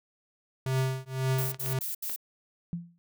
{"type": "tone with tremolo", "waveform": "square", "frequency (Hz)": 131.4, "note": "C3", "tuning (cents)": 8, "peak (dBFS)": -24, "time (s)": [0.66, 1.79], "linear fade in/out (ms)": 2, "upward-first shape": "triangle", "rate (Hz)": 1.9, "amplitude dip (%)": 100}
{"type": "noise bursts", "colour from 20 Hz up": "violet", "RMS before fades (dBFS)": -34, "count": 4, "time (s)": [1.38, 2.162], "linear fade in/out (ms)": 5, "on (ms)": 140, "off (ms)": 74}
{"type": "clicks", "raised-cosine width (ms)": 0.2, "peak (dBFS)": -22, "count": 3, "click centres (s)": [1.545, 1.661, 2.097]}
{"type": "tone with exponential decay", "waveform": "sine", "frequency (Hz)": 171.3, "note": "F3", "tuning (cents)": -33, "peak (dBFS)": -27, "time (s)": [2.73, 2.98], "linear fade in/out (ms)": 0, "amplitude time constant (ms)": 54}
{"effects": []}